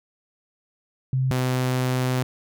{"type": "tone pair in turn", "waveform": ["sine", "sawtooth"], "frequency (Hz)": [130.81, 127.67], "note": ["C3", "C3"], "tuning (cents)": [0, -42], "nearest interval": "unison", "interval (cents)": 42, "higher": "first", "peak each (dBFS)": [-19, -17], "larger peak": "second", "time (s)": [[1.13, 1.31], [1.31, 2.23]], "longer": "second", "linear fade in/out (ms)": 2, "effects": []}